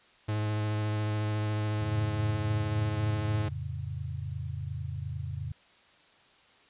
45% pulse tone with vibrato, 106.3 Hz, G#2, 41 cents sharp, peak -28 dBFS, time 0.28-3.49 s, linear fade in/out 10 ms, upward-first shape square, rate 14 Hz, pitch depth 13 cents each way
sine chord, F augmented, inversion none, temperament equal, 87.31 / 110 / 138.59 Hz, F2 / A2 / C#3, 0 / 0 / 0 cents, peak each -37 / -38 / -37 dBFS, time 1.81-5.52 s, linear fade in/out 5 ms
effects white hiss -60 dBFS RMS until 6.69 s + resampled to 8000 Hz

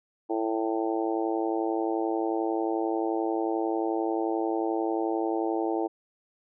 harmonic tone, 111.3 Hz, A2, 20 cents sharp, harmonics 3 / 4 / 5 / 6 / 7 / 8, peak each -28 / -32 / -36 / -36 / -33 / -38 dBFS, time 0.29-5.88 s, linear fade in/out 20 ms, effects none

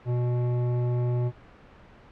sine tone with hard clipping, 122.3 Hz, B2, 16 cents flat, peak -25 dBFS, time 0.05-1.32 s, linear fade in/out 50 ms, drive 12 dB, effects pink hiss -51 dBFS RMS until 2.11 s + low-pass 2000 Hz 12 dB/octave

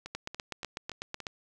two click trains, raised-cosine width 0.2 ms, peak -18 / -23 dBFS, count 10 / 5, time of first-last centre 0.15-1.268 / 0.06-1.203 s, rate 8.05 / 3.5 Hz, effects none

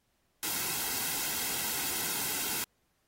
white noise with comb filter, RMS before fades -33 dBFS, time 0.43-2.64 s, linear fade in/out 0 ms, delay 1.7 ms, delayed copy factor -0.55, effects pink hiss -75 dBFS RMS until 3.07 s + AAC 48 kbps

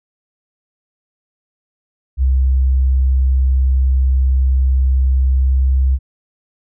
sine tone with pitch glide, 65.4 to 65.85 Hz, C2 to C2, 0 to +12 cents, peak -10 dBFS, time 2.17-5.99 s, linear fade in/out 50 ms, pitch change +12 cents, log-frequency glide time 5.25-5.74 s, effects none

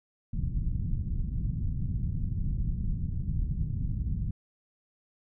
pink low-pass noise, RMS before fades -30 dBFS, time 0.33-4.31 s, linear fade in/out 5 ms, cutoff 170 Hz, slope 24 dB/octave, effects none

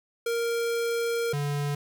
square tone pair in turn, 466.2 / 144.4 Hz, A#4 / D3, 0 / -29 cents, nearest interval octave + minor sixth, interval 2029 cents, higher first, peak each -26 / -27 dBFS, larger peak first, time 0.26-1.33 / 1.33-1.75 s, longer first, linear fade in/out 5 ms, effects none

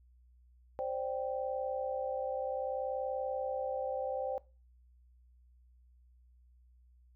sine chord, C suspended second, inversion none, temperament equal with one note detuned, 523.3 / 583.9 / 784 Hz, C5 / D5 / G5, 0 / -10 / 0 cents, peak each -36 / -39 / -39 dBFS, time 0.79-4.38 s, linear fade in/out 0 ms, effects noise-tail reverb RT60 0.3 s tail -20 dB re dry + added 61 Hz sine -60 dBFS peak until 7.15 s

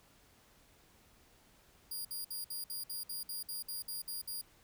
10% pulse tone bursts, 4824 Hz, D8, 46 cents sharp, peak -32 dBFS, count 13, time 1.91-4.414 s, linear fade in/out 5 ms, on 140 ms, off 57 ms, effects pink hiss -65 dBFS RMS until 4.63 s

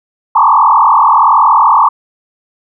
sine tone with frequency modulation, 1017 Hz, C6, 50 cents flat, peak -4 dBFS, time 0.35-1.89 s, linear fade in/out 10 ms, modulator 41.2 Hz, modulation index 4, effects none

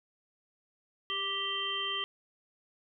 harmonic tone with a mistuned harmonic, 392 Hz, G4, in tune, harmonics 1 / 3 / 5 / 7 / 8, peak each -44 / -38 / -41 / -42 / -33 dBFS, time 1.1-2.04 s, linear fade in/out 0 ms, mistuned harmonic 1, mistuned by +15 cents, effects none

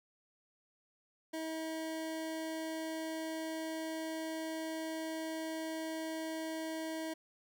25% pulse tone, 320 Hz, D#4, 49 cents sharp, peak -34 dBFS, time 1.33-7.14 s, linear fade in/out 10 ms, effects none

